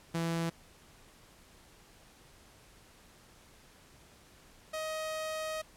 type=tone pair in turn; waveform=sawtooth; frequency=166.5 / 628.6 Hz; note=E3 / D#5; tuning=+18 / +18 cents; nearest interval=octave + major seventh; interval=2300 cents; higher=second; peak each=-27 / -31 dBFS; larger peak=first; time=0.14-0.5 / 4.73-5.62 s; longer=second; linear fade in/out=10 ms; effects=pink hiss -59 dBFS RMS until 5.76 s + low-pass 12000 Hz 12 dB/octave

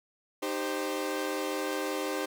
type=chord; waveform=sawtooth; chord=C minor; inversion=first; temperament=equal with one note detuned; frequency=306.5 / 392 / 523.3 Hz; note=Eb4 / G4 / C5; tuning=-26 / 0 / 0 cents; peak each=-31 dBFS; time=0.42-2.26 s; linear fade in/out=10 ms; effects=none

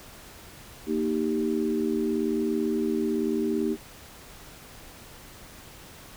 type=chord; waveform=sine; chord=Eb major; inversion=second; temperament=equal; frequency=233.1 / 311.1 / 392 Hz; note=Bb3 / Eb4 / G4; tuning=0 / 0 / 0 cents; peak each=-28 dBFS; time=0.86-3.77 s; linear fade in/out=50 ms; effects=pink hiss -47 dBFS RMS until 6.16 s

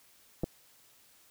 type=clicks; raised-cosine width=2 ms; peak=-19 dBFS; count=2; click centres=0.435 / 0.441 s; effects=white hiss -62 dBFS RMS until 1.3 s

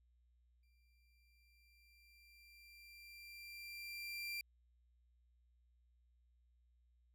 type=tone with exponential growth; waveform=30% pulse; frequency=2368 Hz; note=D7; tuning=14 cents sharp; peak=-39 dBFS; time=0.63-4.41 s; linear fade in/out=2 ms; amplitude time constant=820 ms; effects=added 60 Hz sine -70 dBFS peak until 7.14 s

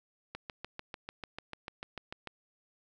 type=click train; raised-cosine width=0.3 ms; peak=-24 dBFS; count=14; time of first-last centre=0.35-2.273 s; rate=6.76 Hz; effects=none

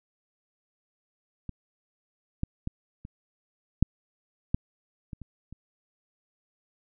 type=clicks; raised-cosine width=5 ms; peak=-23 / -15 / -18 / -28 / -6 / -11 / -25 / -29 / -30 dBFS; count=9; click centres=1.493 / 2.434 / 2.674 / 3.051 / 3.826 / 4.545 / 5.132 / 5.217 / 5.526 s; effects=none

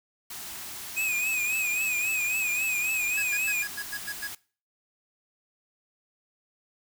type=band-stop noise; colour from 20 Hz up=white; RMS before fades=-39 dBFS; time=0.3-4.35 s; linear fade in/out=5 ms; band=420 to 610 Hz; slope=96 dB/octave
type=tone with vibrato; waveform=square; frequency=2505 Hz; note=D#7; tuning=11 cents sharp; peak=-26 dBFS; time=0.96-3.64 s; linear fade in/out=20 ms; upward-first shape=triangle; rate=3.7 Hz; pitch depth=84 cents each way
type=tone bursts; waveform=square; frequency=1661.2 Hz; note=G#6; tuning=in tune; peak=-32 dBFS; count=8; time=3.17-4.277 s; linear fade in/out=10 ms; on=57 ms; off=93 ms
effects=noise-tail reverb RT60 0.4 s tail -21 dB re dry

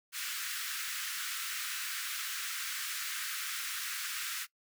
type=high-pass noise; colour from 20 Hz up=pink; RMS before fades=-38 dBFS; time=0.12-4.47 s; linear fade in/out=50 ms; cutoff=1300 Hz; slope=48 dB/octave; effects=noise-tail reverb RT60 0.1 s tail -20 dB re dry

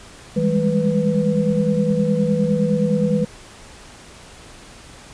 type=tone cluster; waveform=sine; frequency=163.5 / 198.8 / 208.5 / 494.4 Hz; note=E3 / G3 / G#3 / B4; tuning=-14 / +25 / +7 / +2 cents; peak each=-21 dBFS; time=0.36-3.25 s; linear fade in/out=10 ms; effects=pink hiss -42 dBFS RMS until 5.13 s + resampled to 22050 Hz

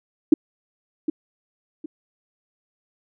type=tone with echo; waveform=sine; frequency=310 Hz; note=D#4; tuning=6 cents flat; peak=-7 dBFS; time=0.32-0.34 s; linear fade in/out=5 ms; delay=760 ms; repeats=2; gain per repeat=-11 dB; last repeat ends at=1.86 s; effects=none

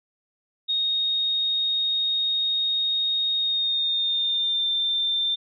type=tone with pitch glide; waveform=sine; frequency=3726 to 3578 Hz; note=A#7 to A7; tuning=-2 to +28 cents; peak=-21 dBFS; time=0.68-5.36 s; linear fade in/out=20 ms; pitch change=-70 cents; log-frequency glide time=3.37-4.68 s; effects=none

